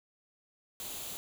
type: noise with comb filter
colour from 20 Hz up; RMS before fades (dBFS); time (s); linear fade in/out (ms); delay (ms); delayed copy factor
white; -41; 0.8-1.17; 0; 0.28; +0.5
effects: none